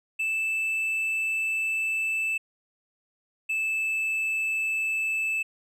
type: tone pair in turn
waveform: triangle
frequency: 2637 / 2627 Hz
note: E7 / E7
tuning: 0 / -7 cents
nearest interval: unison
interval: 7 cents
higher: first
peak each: -23 dBFS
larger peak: neither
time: 0.19-2.38 / 3.49-5.43 s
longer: first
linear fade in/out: 10 ms
effects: resampled to 32000 Hz